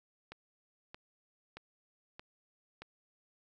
click train, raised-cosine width 0.3 ms, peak -30 dBFS, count 5, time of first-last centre 0.32-2.82 s, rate 1.6 Hz, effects none

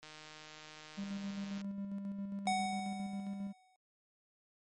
click train, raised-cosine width 0.2 ms, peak -34 dBFS, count 245, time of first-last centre 0.03-1.614 s, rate 154 Hz
triangle tone with tremolo, 198.6 Hz, G3, 23 cents sharp, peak -35 dBFS, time 0.97-3.53 s, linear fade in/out 20 ms, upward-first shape square, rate 7.4 Hz, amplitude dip 35%
square tone with exponential decay, 745 Hz, F#5, 12 cents sharp, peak -30 dBFS, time 2.47-3.76 s, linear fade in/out 1 ms, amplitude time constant 280 ms
effects MP3 48 kbps

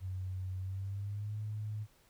sine tone with pitch glide, 93.2 to 106.44 Hz, F#2 to G#2, +13 to +43 cents, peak -36 dBFS, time 0-1.87 s, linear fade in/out 50 ms, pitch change +230 cents, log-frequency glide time 0.58-1.38 s, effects pink hiss -67 dBFS RMS until 2.09 s

